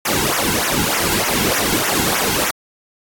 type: noise with flanger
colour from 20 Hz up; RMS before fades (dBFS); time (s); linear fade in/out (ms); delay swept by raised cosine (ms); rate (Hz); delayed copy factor
pink; -18; 0.05-2.51; 5; 0.22 to 1.72; 3.3; -1
effects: AAC 64 kbps